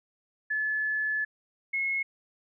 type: tone pair in turn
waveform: sine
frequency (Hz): 1724 / 2172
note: A6 / C#7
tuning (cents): -36 / -36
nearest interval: major third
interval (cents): 400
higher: second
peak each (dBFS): -26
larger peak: neither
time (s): 0.5-1.25 / 1.73-2.03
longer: first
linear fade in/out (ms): 10
effects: none